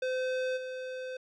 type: tone with level steps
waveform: square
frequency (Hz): 513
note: C5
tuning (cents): -34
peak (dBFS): -30 / -37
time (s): 0.02-1.17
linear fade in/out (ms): 5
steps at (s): 0.56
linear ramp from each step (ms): 20
effects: low-pass 4000 Hz 12 dB/octave